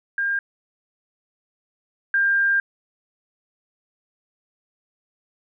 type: tone pair in turn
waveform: sine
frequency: 1606 / 1597.1 Hz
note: G6 / G6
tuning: +41 / +32 cents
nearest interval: unison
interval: 9 cents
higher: first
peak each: -20 / -16 dBFS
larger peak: second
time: 0.18-0.39 / 2.14-2.6 s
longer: second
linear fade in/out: 2 ms
effects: none